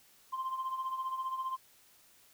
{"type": "tone with tremolo", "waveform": "sine", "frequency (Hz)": 1046.5, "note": "C6", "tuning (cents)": 0, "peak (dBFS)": -29, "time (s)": [0.32, 1.57], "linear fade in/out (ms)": 20, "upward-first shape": "triangle", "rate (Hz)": 15, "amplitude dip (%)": 75, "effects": ["tanh soft clip ceiling -30 dBFS", "white hiss -63 dBFS RMS until 2.33 s"]}